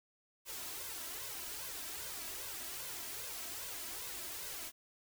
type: noise with flanger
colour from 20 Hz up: white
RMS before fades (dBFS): -44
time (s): 0.45-4.72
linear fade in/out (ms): 50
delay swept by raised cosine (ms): 1.9 to 3.1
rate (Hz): 2.5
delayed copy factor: +0.75
effects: none